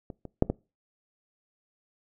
clicks, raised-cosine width 2 ms, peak -25 / -26 / -6 / -13 dBFS, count 4, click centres 0.102 / 0.253 / 0.424 / 0.5 s, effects noise-tail reverb RT60 0.3 s tail -23 dB re dry

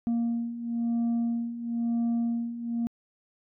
sine beating tone pair, 233.1 / 234.1 Hz, A#3 / A#3, 0 / +8 cents, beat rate 1 Hz, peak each -29 / -25 dBFS, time 0.07-2.87 s, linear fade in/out 0 ms, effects tanh soft clip ceiling -23 dBFS

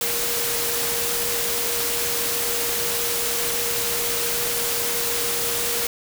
sine tone in noise, 472.4 Hz, A#4, 23 cents sharp, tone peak -31 dBFS, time 0.01-5.87 s, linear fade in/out 2 ms, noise white, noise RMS -24 dBFS, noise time 0.01-5.87 s, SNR -10 dB, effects none

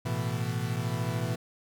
40% pulse chord, A suspended second, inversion none, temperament equal, 110 / 123.47 / 164.81 Hz, A2 / B2 / E3, 0 / 0 / 0 cents, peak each -32 / -31 / -34 dBFS, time 0.05-1.36 s, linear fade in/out 10 ms, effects none

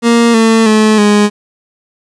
30% pulse tone with pitch steps, 233.9 / 224.8 / 216 / 207.5 Hz, A#3 / A3 / A3 / G#3, +6 / +37 / -32 / -1 cents, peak -3 dBFS, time 0.02-1.3 s, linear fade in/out 50 ms, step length 320 ms, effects resampled to 22050 Hz + 7-bit

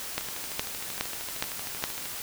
two click trains, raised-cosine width 0.2 ms, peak -19 / -9 dBFS, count 25 / 5, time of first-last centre 0.21-2.056 / 0.18-1.84 s, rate 13 / 2.41 Hz, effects white hiss -37 dBFS RMS until 2.22 s

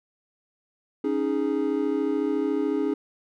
triangle chord, C# suspended second, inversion none, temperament equal, 277.2 / 311.1 / 415.3 Hz, C#4 / D#4 / G#4, 0 / 0 / 0 cents, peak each -25 dBFS, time 1.04-2.94 s, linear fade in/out 5 ms, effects none

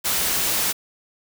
white noise, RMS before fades -22 dBFS, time 0.04-0.73 s, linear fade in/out 20 ms, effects none

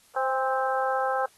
harmonic tone with a mistuned harmonic, 261.6 Hz, C4, in tune, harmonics 2 / 3 / 4 / 5 / 6, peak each -28 / -27 / -33 / -31 / -34 dBFS, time 0.16-1.26 s, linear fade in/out 5 ms, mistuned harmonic 3, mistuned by +33 cents, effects white hiss -59 dBFS RMS until 1.37 s + AAC 32 kbps

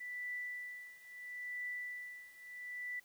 sine tone with tremolo, 1975.5 Hz, B6, in tune, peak -38 dBFS, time 0-3 s, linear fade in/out 10 ms, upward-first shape triangle, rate 0.75 Hz, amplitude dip 90%, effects white hiss -67 dBFS RMS until 3.04 s

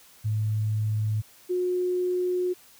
sine tone pair in turn, 107.5 / 361.6 Hz, A2 / F#4, -40 / -40 cents, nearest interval octave + major sixth, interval 2100 cents, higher second, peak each -23 dBFS, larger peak neither, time 0.24-1.22 / 1.49-2.54 s, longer second, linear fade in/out 20 ms, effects white hiss -54 dBFS RMS until 2.79 s

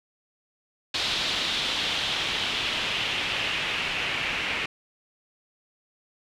white noise with low-pass filter sweep, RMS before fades -28 dBFS, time 0.94-4.66 s, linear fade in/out 5 ms, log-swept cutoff 3800 to 2500 Hz, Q 2.8, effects none

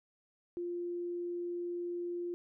sine tone, 349.2 Hz, F4, in tune, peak -35 dBFS, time 0.57-2.34 s, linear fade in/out 0 ms, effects none

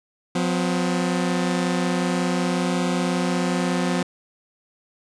sawtooth tone pair together, 178.6 / 255.2 Hz, F3 / C4, +39 / -43 cents, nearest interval tritone, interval 618 cents, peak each -18 / -21 dBFS, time 0.35-4.03 s, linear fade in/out 5 ms, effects resampled to 22050 Hz

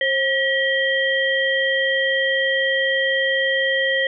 sine tone cluster, 534 / 1920 / 3166 Hz, C5 / B6 / G7, +35 / -49 / +17 cents, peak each -22 / -19 / -25 dBFS, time 0.01-4.07 s, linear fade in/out 2 ms, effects none

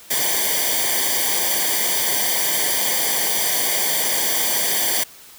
white noise with comb filter, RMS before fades -20 dBFS, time 0.1-5.04 s, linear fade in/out 10 ms, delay 0.75 ms, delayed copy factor -0.95, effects white hiss -44 dBFS RMS until 5.38 s

